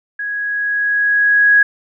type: tone with level ramp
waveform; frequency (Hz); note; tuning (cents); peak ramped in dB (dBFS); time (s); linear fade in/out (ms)
sine; 1661.2; G#6; 0; -20 to -6; 0.19-1.63; 5
effects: none